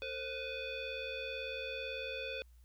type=tone with frequency modulation; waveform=sine; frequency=1512 Hz; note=F#6; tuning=37 cents sharp; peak=-38 dBFS; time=0.02-2.42 s; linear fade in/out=0 ms; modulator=982 Hz; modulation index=2; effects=added 60 Hz sine -57 dBFS peak until 2.64 s + white hiss -75 dBFS RMS until 2.64 s